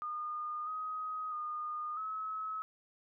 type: tone with pitch steps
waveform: sine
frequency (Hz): 1220 / 1258 / 1223 / 1287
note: D#6 / D#6 / D#6 / E6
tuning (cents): -34 / +19 / -30 / -42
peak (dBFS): -36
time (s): 0.02-2.62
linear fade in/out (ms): 0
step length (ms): 650
effects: none